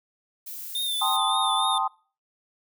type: noise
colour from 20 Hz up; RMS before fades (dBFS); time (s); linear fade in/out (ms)
violet; -37; 0.46-1.17; 10
type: tone with vibrato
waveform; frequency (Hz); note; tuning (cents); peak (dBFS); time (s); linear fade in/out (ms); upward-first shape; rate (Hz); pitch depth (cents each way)
square; 3597; A7; +37; -26; 0.75-1.78; 2; triangle; 3.5; 58
type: chord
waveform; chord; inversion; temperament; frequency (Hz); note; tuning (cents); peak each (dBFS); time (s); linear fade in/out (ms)
sine; A half-diminished seventh; third; equal; 784 / 880 / 1046.5 / 1244.5; G5 / A5 / C6 / Eb6; 0 / 0 / 0 / 0; -28; 1.01-1.88; 10
effects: noise-tail reverb RT60 0.4 s tail -24 dB re dry